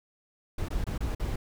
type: noise with dropouts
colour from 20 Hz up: brown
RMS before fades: -30 dBFS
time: 0.58-1.36 s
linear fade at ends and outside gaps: 5 ms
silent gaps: 0.685-0.704 / 0.842-0.866 / 0.979-1.005 / 1.15-1.197 s
effects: none